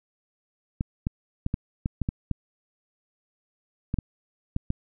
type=clicks; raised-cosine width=5 ms; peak=-13 dBFS; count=12; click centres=0.809 / 1.069 / 1.464 / 1.541 / 1.859 / 2.017 / 2.089 / 2.313 / 3.941 / 3.987 / 4.564 / 4.704 s; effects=none